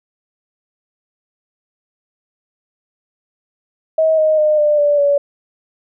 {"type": "tone with pitch steps", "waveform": "sine", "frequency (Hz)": [637, 623.2, 609.6, 596.4, 583.5, 570.8], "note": ["D#5", "D#5", "D#5", "D5", "D5", "D5"], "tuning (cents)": [41, 3, -36, 27, -11, -49], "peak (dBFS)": -10, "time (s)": [3.98, 5.18], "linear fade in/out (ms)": 5, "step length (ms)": 200, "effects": []}